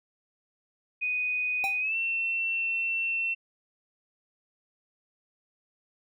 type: tone with pitch glide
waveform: sine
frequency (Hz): 2489 to 2699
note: D#7 to E7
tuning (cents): 0 to +40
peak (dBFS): -26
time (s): 1.01-3.35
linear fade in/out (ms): 20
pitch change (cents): +140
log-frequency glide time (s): 1.8-1.96
type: tone with exponential decay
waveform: square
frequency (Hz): 784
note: G5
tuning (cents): 0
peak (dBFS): -27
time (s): 1.64-1.81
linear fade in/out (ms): 0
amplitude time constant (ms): 35
effects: none